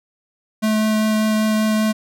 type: tone with vibrato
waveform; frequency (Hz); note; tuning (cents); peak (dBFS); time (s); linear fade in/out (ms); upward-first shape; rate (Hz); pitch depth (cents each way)
square; 216.3; A3; -29; -16; 0.62-1.93; 20; triangle; 5.1; 8
effects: none